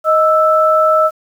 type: tone pair together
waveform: sine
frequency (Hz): 625.9 / 1318.5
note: D#5 / E6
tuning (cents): +10 / 0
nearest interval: octave + minor second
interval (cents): 1290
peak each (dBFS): -11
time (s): 0.04-1.11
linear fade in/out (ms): 50
effects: 7-bit